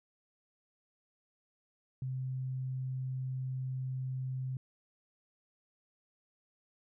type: tone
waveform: sine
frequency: 130 Hz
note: C3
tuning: 11 cents flat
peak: -34 dBFS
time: 2.02-4.57 s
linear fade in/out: 2 ms
effects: none